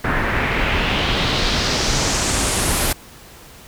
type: noise with low-pass filter sweep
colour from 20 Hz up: pink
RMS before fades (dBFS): -19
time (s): 0.04-2.93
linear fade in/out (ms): 5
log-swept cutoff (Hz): 1600 to 12000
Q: 2.2
effects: pink hiss -42 dBFS RMS until 3.67 s